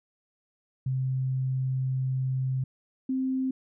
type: tone pair in turn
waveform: sine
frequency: 130.81 / 261.6 Hz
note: C3 / C4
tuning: 0 / 0 cents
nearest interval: octave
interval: 1200 cents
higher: second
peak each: -25 dBFS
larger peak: neither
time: 0.86-2.64 / 3.09-3.51 s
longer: first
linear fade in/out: 5 ms
effects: none